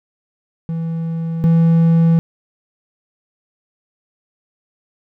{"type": "tone pair in turn", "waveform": "triangle", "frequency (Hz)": [164.5, 165.45], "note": ["E3", "E3"], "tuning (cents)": [-3, 7], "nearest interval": "unison", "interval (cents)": 10, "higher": "second", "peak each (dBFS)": [-17, -7], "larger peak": "second", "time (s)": [[0.69, 1.44], [1.44, 2.19]], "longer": "neither", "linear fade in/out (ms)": 0, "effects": []}